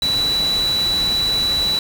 sine tone in noise, 3947 Hz, B7, 2 cents flat, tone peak -16 dBFS, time 0.02-1.79 s, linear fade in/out 2 ms, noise pink, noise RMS -28 dBFS, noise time 0.02-1.79 s, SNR +9 dB, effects none

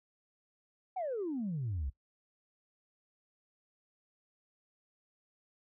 sine exponential sweep, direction down, 783 to 61.74 Hz, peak -32 dBFS, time 0.96-1.9 s, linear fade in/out 10 ms, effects noise-tail reverb RT60 0.1 s tail -19 dB re dry + tanh soft clip ceiling -30 dBFS

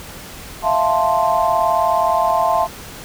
sine chord, F major seventh, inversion third, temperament equal, 659.3 / 698.5 / 880 / 1046.5 Hz, E5 / F5 / A5 / C6, 0 / 0 / 0 / 0 cents, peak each -19 dBFS, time 0.62-2.68 s, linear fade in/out 50 ms, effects pink hiss -35 dBFS RMS until 3.04 s

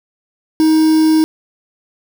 triangle tone with quantisation, 315.4 Hz, D#4, 24 cents sharp, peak -6 dBFS, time 0.6-1.24 s, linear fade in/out 0 ms, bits 4, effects none

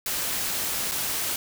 white noise with dropouts, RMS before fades -28 dBFS, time 0.06-1.36 s, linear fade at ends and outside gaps 2 ms, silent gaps 0.914-0.918 s, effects none

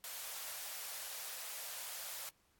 white high-pass noise, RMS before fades -45 dBFS, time 0.04-2.29 s, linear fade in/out 0 ms, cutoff 490 Hz, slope 48 dB/octave, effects pink hiss -74 dBFS RMS until 2.59 s + AAC 64 kbps

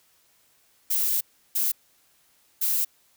violet noise bursts at uneven times, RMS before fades -24 dBFS, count 3, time 0.9-1.21 / 1.55-1.72 / 2.61-2.85 s, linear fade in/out 10 ms, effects white hiss -63 dBFS RMS until 3.16 s

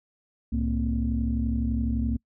sine tone cluster, 67.1 / 110.4 / 229 / 260.8 Hz, C2 / A2 / A#3 / C4, +44 / +6 / -31 / -5 cents, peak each -26 / -33 / -27 / -33 dBFS, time 0.52-2.17 s, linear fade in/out 10 ms, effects noise-tail reverb RT60 0.1 s tail -26 dB re dry + tanh soft clip ceiling -14 dBFS

